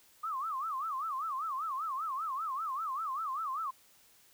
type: tone with vibrato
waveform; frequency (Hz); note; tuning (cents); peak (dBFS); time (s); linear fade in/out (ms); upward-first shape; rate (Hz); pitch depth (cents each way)
sine; 1174.7; D6; 0; -33; 0.23-3.71; 10; sine; 5.1; 220
effects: white hiss -63 dBFS RMS until 4.33 s